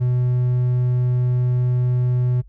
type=tone; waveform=triangle; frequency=124.3 Hz; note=B2; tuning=12 cents sharp; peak=-14 dBFS; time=0-2.42 s; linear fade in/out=20 ms; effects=noise-tail reverb RT60 0.1 s tail -23 dB re dry + added 49 Hz sine -42 dBFS peak until 2.48 s

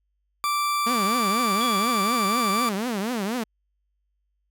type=tone; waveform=40% pulse; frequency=1170 Hz; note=D6; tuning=7 cents flat; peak=-21 dBFS; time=0.44-2.69 s; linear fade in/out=0 ms
type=tone with vibrato; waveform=sawtooth; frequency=220 Hz; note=A3; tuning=in tune; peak=-21 dBFS; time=0.86-3.44 s; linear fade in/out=10 ms; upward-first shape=triangle; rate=4.1 Hz; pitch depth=290 cents each way
type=tone with exponential decay; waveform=sine; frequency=3378 Hz; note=G#7; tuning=29 cents sharp; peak=-27 dBFS; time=1.61-2.4 s; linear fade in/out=0 ms; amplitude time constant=170 ms
effects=added 50 Hz sine -70 dBFS peak until 4.5 s

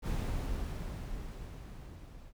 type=noise with level ramp; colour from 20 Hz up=brown; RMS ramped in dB=-32 to -51 dBFS; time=0.02-2.33 s; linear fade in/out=50 ms; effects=none

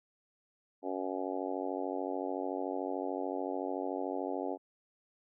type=harmonic tone; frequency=93.6 Hz; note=F#2; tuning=20 cents sharp; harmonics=3 / 4 / 5 / 6 / 7 / 8 / 9; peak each=-39 / -40 / -41 / -42 / -42 / -43 / -44 dBFS; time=0.82-4.58 s; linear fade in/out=50 ms; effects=none

